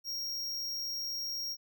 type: tone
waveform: square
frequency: 5588 Hz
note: F8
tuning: in tune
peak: -35 dBFS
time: 0.04-1.57 s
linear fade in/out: 50 ms
effects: none